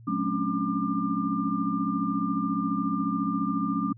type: tone cluster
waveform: sine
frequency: 183 / 214.7 / 270.3 / 284.6 / 1197 Hz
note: F#3 / A3 / C#4 / C#4 / D6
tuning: -19 / -42 / -44 / +46 / +33 cents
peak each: -31 dBFS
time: 0.07-3.93 s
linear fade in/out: 10 ms
effects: added 115 Hz sine -46 dBFS peak until 3.97 s